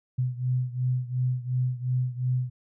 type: beating tone pair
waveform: sine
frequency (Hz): 125.5 / 128.3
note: B2 / C3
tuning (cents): +28 / -34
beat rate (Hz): 2.8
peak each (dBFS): -26 / -29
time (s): 0.18-2.5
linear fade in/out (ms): 10
effects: none